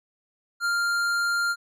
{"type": "tone with tanh clipping", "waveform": "triangle", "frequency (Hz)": 1396.9, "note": "F6", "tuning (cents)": 0, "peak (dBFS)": -24, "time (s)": [0.6, 1.56], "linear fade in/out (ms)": 50, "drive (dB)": 18, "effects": []}